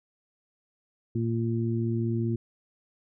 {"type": "harmonic tone", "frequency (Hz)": 115.1, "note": "A#2", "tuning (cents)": -22, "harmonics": [1, 2, 3], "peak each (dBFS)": [-27, -30, -32], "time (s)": [1.15, 2.36], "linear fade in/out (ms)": 5, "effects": []}